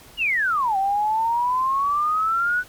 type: exponential two-way sweep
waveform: sine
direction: down then up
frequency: 2960 to 766 to 1496 Hz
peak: -18 dBFS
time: 0.17-2.64 s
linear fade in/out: 50 ms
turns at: 0.77 s
effects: pink hiss -47 dBFS RMS until 2.68 s + MP3 96 kbps